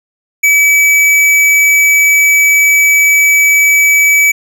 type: tone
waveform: square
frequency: 2291 Hz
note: D7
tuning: 44 cents flat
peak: -6 dBFS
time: 0.43-4.32 s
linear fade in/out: 10 ms
effects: none